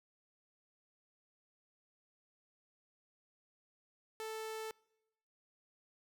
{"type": "tone", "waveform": "sawtooth", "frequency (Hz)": 440, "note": "A4", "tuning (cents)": 0, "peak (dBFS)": -37, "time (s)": [4.2, 4.71], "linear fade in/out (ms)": 0, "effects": ["noise-tail reverb RT60 0.9 s tail -26 dB re dry"]}